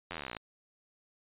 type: slowing click train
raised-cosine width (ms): 0.3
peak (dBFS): -22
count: 19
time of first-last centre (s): 0.11-0.368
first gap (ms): 11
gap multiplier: 1.03
effects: resampled to 8000 Hz